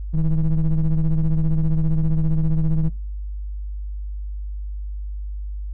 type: ring-modulated tone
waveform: triangle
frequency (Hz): 82.41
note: E2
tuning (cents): 0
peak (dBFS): -10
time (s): 0.13-2.9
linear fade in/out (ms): 20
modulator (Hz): 74.9
effects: noise-tail reverb RT60 0.4 s tail -24 dB re dry + added 50 Hz sine -26 dBFS peak until 5.73 s